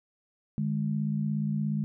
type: tone pair together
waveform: sine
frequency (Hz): 150.5 / 207.5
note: D3 / G#3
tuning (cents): +43 / -1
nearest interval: tritone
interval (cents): 556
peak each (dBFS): -29 / -29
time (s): 0.58-1.84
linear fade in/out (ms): 0
effects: none